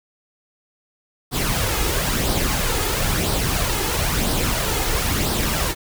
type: noise with flanger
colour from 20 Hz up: pink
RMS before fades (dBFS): -21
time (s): 1.31-5.75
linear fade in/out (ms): 50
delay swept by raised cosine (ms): 0.21 to 2.41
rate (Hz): 1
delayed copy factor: +0.5
effects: none